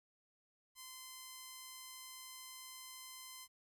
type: tone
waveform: 5% pulse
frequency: 1033 Hz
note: C6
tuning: 22 cents flat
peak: -38 dBFS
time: 0.75-3.48 s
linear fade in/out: 50 ms
effects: 13-bit